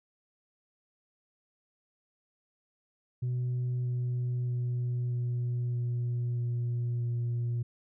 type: tone with pitch steps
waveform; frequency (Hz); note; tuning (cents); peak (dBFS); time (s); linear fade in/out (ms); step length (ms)
sine; 124.3 / 123.44 / 122.59 / 121.74 / 120.9 / 120.07 / 119.24; B2 / B2 / B2 / B2 / B2 / B2 / A#2; +12 / 0 / -12 / -24 / -36 / -48 / +40; -26; 3.22-7.63; 10; 630
effects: tanh soft clip ceiling -27 dBFS